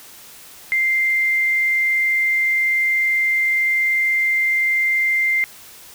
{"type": "tone", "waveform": "sine", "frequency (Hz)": 2093, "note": "C7", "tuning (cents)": 0, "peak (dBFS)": -15, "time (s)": [0.72, 5.44], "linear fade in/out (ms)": 0, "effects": ["white hiss -42 dBFS RMS until 5.94 s"]}